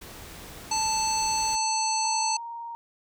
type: noise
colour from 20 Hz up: pink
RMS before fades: -43 dBFS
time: 0.01-1.56 s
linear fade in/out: 10 ms
type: harmonic tone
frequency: 880 Hz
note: A5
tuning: in tune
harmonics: 1 / 3 / 5 / 7 / 9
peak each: -26 / -36 / -31 / -30 / -34 dBFS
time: 0.71-2.37 s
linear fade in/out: 5 ms
type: tone with vibrato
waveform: sine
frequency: 932.3 Hz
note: A#5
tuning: in tune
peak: -34 dBFS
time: 2.05-2.75 s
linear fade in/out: 0 ms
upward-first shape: sine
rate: 20 Hz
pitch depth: 11 cents each way
effects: none